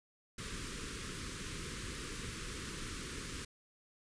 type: band-stop noise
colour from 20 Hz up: pink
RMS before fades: -43 dBFS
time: 0.38-3.45 s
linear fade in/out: 5 ms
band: 480 to 1100 Hz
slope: 48 dB/octave
effects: resampled to 22050 Hz